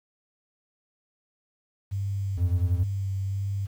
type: tone with vibrato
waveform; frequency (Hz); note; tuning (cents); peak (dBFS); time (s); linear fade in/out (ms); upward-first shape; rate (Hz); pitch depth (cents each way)
sine; 98; G2; 0; -26; 1.91-3.67; 20; sine; 1.4; 21
type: tone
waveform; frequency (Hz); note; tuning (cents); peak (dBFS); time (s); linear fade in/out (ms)
triangle; 87.31; F2; 0; -21; 2.37-2.84; 10
effects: 9-bit